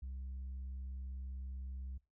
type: tone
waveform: sine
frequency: 65.41 Hz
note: C2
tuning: in tune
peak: -39 dBFS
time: 0.02-1.98 s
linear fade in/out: 10 ms
effects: noise-tail reverb RT60 0.3 s tail -24 dB re dry + tanh soft clip ceiling -40 dBFS